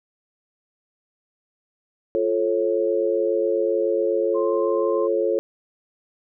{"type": "chord", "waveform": "sine", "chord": "F augmented", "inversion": "none", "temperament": "just", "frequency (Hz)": [349.2, 436.5, 545.7], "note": ["F4", "A4", "C#5"], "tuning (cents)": [0, -14, -27], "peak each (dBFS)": [-24, -22, -23], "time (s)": [2.15, 5.39], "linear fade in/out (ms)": 0}
{"type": "tone", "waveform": "sine", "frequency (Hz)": 1049, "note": "C6", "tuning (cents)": 4, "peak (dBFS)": -30, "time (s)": [4.34, 5.08], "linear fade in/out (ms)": 20}
{"effects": []}